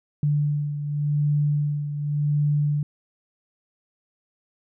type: beating tone pair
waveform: sine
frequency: 146.83 / 147.72 Hz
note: D3 / D3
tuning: 0 / +10 cents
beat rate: 0.89 Hz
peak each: -21 / -28 dBFS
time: 0.23-2.83 s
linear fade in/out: 2 ms
effects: none